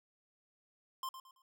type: tone with echo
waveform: square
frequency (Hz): 1051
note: C6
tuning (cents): +7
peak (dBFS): -38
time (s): 1.03-1.09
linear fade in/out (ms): 2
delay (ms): 110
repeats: 3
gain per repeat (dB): -10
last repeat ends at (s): 1.42
effects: none